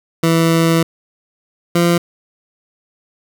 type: tone pair in turn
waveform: 20% pulse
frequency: 164.81 / 171.72 Hz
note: E3 / F3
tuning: 0 / -29 cents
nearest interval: minor second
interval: 71 cents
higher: second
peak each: -6 dBFS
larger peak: neither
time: 0.23-0.83 / 1.75-1.98 s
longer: first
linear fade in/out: 5 ms
effects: none